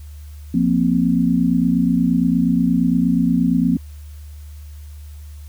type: chord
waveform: sine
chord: F suspended fourth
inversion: none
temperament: equal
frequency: 174.61 / 233.1 / 261.6 Hz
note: F3 / Bb3 / C4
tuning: 0 / 0 / 0 cents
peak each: -18 dBFS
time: 0.54-3.77 s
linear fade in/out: 5 ms
effects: added 74 Hz sine -33 dBFS peak until 5.48 s + white hiss -52 dBFS RMS until 5.48 s